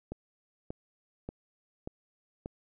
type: click train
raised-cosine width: 2 ms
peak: -24 dBFS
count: 5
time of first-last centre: 0.12-2.459 s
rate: 1.71 Hz
effects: none